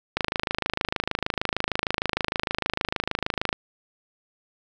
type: click train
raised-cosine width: 0.3 ms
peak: -7 dBFS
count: 90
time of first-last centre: 0.17-3.528 s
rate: 26.5 Hz
effects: none